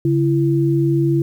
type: tone pair together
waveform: sine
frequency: 140.9 / 335.1 Hz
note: C#3 / E4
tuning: +29 / +29 cents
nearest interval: octave + minor third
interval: 1500 cents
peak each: -16 dBFS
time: 0.05-1.22 s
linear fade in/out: 2 ms
effects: 8-bit